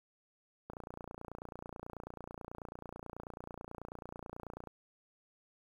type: click train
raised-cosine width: 1 ms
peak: -30 dBFS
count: 117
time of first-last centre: 0.7-4.673 s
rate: 29.2 Hz
effects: 10-bit